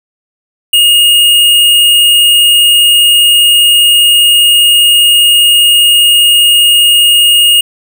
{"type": "tone", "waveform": "square", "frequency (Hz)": 2855, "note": "F7", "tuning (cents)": 37, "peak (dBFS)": -4, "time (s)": [0.73, 7.61], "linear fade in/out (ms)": 5, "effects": []}